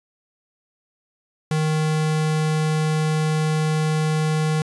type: tone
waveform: square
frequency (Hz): 155.56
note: D#3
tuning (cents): 0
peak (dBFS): -19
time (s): 1.51-4.62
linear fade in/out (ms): 2
effects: resampled to 24000 Hz + 8-bit